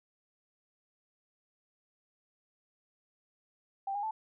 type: tone with pitch steps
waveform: sine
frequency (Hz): 785 / 816 / 876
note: G5 / G#5 / A5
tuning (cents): +2 / -31 / -8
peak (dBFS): -32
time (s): 3.87-4.11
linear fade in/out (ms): 5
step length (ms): 80
effects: none